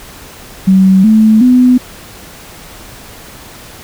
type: tone with pitch steps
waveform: sine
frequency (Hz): 190 / 218.3 / 250.7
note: F#3 / A3 / B3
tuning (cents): +46 / -13 / +26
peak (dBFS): -3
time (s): 0.67-1.78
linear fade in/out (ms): 10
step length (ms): 370
effects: pink hiss -33 dBFS RMS until 3.83 s